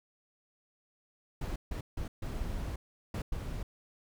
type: noise bursts at uneven times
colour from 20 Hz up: brown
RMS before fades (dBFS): -36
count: 6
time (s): 1.41-1.56 / 1.71-1.81 / 1.97-2.08 / 2.22-2.76 / 3.14-3.22 / 3.32-3.63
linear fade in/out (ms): 5
effects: none